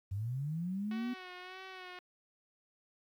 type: linear sweep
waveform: sine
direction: up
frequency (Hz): 92.5 to 251.3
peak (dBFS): -34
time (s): 0.11-1.14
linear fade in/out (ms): 10
type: tone with vibrato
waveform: 5% pulse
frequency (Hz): 370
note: F#4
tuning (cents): 0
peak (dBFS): -33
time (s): 0.91-1.99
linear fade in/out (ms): 2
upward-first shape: sine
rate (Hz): 1.7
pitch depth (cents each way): 43
effects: low-pass 3000 Hz 12 dB/octave + 11-bit